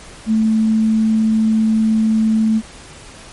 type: tone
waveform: sine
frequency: 220 Hz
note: A3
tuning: in tune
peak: -11 dBFS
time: 0.26-2.62 s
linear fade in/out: 50 ms
effects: pink hiss -38 dBFS RMS until 3.32 s + MP3 48 kbps